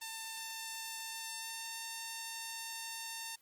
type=tone with pitch glide; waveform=5% pulse; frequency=896 to 905.9 Hz; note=A5 to A#5; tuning=+31 to -50 cents; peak=-29 dBFS; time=0.01-3.36 s; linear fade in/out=10 ms; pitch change=+19 cents; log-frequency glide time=1.03-1.8 s; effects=white hiss -70 dBFS RMS until 3.41 s + Opus 24 kbps